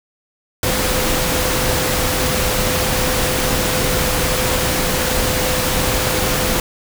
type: tone in noise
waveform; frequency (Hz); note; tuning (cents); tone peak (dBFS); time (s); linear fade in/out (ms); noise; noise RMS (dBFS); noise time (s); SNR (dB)
sine; 509; C5; -48; -24; 0.63-6.6; 2; pink; -18; 0.63-6.6; -9
effects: none